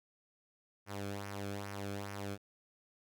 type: tone with flanger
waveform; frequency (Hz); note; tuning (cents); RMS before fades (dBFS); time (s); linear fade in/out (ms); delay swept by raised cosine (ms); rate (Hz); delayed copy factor
sawtooth; 100; G2; +35; -42; 0.86-2.38; 50; 0.25 to 1.07; 2.4; -0.6
effects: none